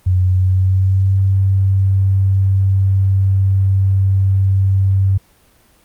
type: tone with pitch glide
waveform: sine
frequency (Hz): 91.7 to 96.59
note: F#2 to G2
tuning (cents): -15 to -25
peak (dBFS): -10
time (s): 0.06-5.18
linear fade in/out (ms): 10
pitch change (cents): +90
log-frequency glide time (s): 0.2-1.13
effects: pink hiss -52 dBFS RMS until 5.84 s + Opus 24 kbps